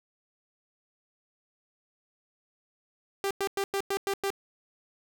sawtooth tone bursts, 394.5 Hz, G4, 11 cents sharp, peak -23 dBFS, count 7, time 3.24-4.303 s, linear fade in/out 0 ms, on 67 ms, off 99 ms, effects none

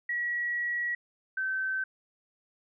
sine tone pair in turn, 1921 / 1540.2 Hz, B6 / G6, -48 / -31 cents, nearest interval major third, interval 383 cents, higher first, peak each -28 dBFS, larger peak neither, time 0.09-0.95 / 1.37-1.84 s, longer first, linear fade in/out 5 ms, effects none

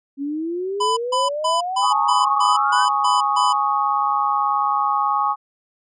sine exponential sweep, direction up, 272.7 to 1568 Hz, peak -22 dBFS, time 0.17-2.86 s, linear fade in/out 50 ms
square tone bursts, 1000 Hz, B5, 21 cents sharp, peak -18 dBFS, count 9, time 0.8-3.53 s, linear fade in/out 10 ms, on 170 ms, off 150 ms
sine chord, Ab suspended fourth, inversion none, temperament just, 830.6 / 1107.5 / 1245.9 Hz, Ab5 / Db6 / Eb6, 0 / -2 / +2 cents, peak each -21 / -20 / -23 dBFS, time 1.81-5.36 s, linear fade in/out 50 ms
effects resampled to 22050 Hz

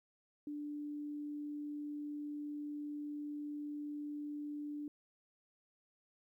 sine tone, 294.3 Hz, D4, 4 cents sharp, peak -40 dBFS, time 0.47-4.88 s, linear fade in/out 2 ms, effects 13-bit

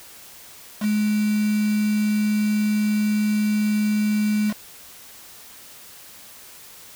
sine tone with quantisation, 210.9 Hz, G#3, 27 cents sharp, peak -18 dBFS, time 0.8-4.54 s, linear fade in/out 50 ms, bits 5, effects white hiss -44 dBFS RMS until 6.95 s

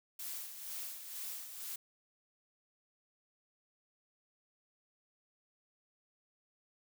blue noise with tremolo, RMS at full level -42 dBFS, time 0.19-1.76 s, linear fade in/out 5 ms, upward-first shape sine, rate 2.1 Hz, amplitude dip 55%, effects none

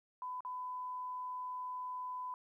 sine tone with dropouts, 1003 Hz, B5, 26 cents sharp, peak -39 dBFS, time 0.22-2.34 s, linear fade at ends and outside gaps 1 ms, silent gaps 0.406-0.449 s, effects 13-bit

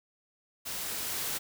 white noise with level ramp, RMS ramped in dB -37 to -33 dBFS, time 0.65-1.39 s, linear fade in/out 20 ms, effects none

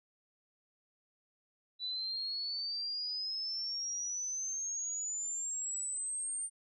sine exponential sweep, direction up, 3951 to 8870 Hz, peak -35 dBFS, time 1.79-6.5 s, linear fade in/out 50 ms, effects none

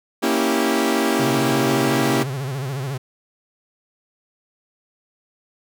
sawtooth chord, A# diminished seventh, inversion none, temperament equal with one note detuned, 233.1 / 277.2 / 326.8 / 392 Hz, A#3 / C#4 / E4 / G4, 0 / 0 / -15 / 0 cents, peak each -19 dBFS, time 0.22-2.24 s, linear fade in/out 20 ms
45% pulse tone with vibrato, 134.6 Hz, C3, 49 cents sharp, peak -24 dBFS, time 1.19-2.98 s, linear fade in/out 10 ms, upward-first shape sine, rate 14 Hz, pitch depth 120 cents each way
effects none

